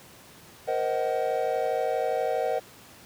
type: chord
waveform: triangle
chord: C half-diminished seventh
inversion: third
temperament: just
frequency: 470.9 / 523.3 / 627.9 / 753.5 Hz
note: Bb4 / C5 / Eb5 / Gb5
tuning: +18 / 0 / +16 / +31 cents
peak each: -28 dBFS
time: 0.67-2.6 s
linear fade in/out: 20 ms
effects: pink hiss -50 dBFS RMS until 3.05 s + high-pass 100 Hz 12 dB/octave